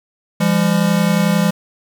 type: tone pair together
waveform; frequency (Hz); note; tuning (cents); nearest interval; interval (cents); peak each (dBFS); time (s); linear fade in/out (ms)
square; 170.4 / 201.5; F3 / G3; -42 / +48; minor third; 290; -16; 0.4-1.51; 10
effects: 8-bit